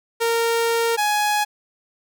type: tone pair in turn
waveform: sawtooth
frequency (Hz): 462.1 / 836.3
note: A#4 / G#5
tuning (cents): -15 / +12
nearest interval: minor seventh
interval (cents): 1027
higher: second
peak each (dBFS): -14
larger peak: neither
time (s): 0.2-0.97 / 0.97-1.45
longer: first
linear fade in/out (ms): 20
effects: none